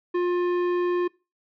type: tone with tanh clipping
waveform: sine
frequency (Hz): 354.1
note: F4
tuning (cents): +24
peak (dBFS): -23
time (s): 0.14-1.08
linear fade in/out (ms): 10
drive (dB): 13
effects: noise-tail reverb RT60 0.3 s tail -24 dB re dry